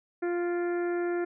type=harmonic tone with a mistuned harmonic; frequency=349.2 Hz; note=F4; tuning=in tune; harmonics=1 / 2 / 3 / 4 / 5 / 6 / 7; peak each=-27 / -38 / -49 / -41 / -43 / -50 / -55 dBFS; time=0.22-1.25 s; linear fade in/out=10 ms; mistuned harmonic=7; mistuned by=-47 cents; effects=none